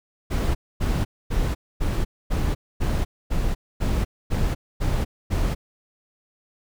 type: noise bursts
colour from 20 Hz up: brown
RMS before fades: -22 dBFS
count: 11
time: 0.3-5.55 s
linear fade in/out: 20 ms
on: 250 ms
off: 250 ms
effects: none